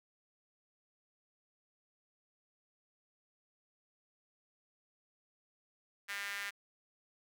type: tone with high-pass filter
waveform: sawtooth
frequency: 200.8 Hz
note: G3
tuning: 42 cents sharp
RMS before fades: -41 dBFS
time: 6.08-6.51 s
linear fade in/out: 20 ms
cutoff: 1800 Hz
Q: 3
effects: none